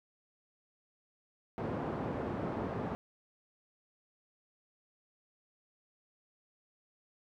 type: band-pass noise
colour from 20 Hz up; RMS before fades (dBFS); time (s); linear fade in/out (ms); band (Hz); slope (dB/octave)
pink; -37; 1.58-2.95; 0; 130 to 840; 12
effects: none